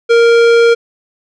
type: tone with tanh clipping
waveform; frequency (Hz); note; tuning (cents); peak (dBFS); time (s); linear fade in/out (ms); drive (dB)
sine; 466.2; A#4; 0; -7; 0.09-0.75; 20; 17
effects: none